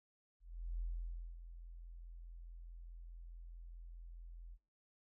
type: tone with ADSR envelope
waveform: sine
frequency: 42.36 Hz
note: E1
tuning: 48 cents sharp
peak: -37 dBFS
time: 0.4-4.58 s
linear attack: 400 ms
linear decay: 570 ms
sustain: -12 dB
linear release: 51 ms
effects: noise-tail reverb RT60 0.3 s tail -24 dB re dry